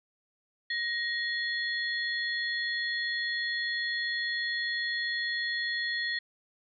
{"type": "tone cluster", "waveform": "sine", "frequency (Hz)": [1882, 3407, 4264], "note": ["A#6", "G#7", "C8"], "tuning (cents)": [16, 44, 32], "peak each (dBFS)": [-30, -38, -37], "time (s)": [0.7, 6.19], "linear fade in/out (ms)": 5, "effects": []}